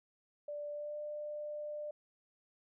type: tone with pitch glide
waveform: sine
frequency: 587.3 to 596.5 Hz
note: D5 to D5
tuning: 0 to +27 cents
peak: -39 dBFS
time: 0.48-1.91 s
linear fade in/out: 5 ms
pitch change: +27 cents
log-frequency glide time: 0.71-0.97 s
effects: none